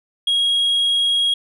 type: tone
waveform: sine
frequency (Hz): 3290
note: G#7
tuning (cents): -17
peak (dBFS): -12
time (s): 0.27-1.34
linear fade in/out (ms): 5
effects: tanh soft clip ceiling -14 dBFS